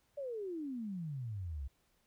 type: exponential sweep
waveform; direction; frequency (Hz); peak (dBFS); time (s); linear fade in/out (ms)
sine; down; 587.3 to 63.5; -38; 0.17-1.68; 10
effects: pink hiss -75 dBFS RMS until 2.06 s